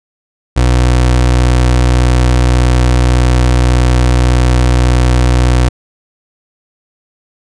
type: tone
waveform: 30% pulse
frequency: 61.74 Hz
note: B1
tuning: in tune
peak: -4 dBFS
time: 0.56-5.69 s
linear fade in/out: 10 ms
effects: resampled to 22050 Hz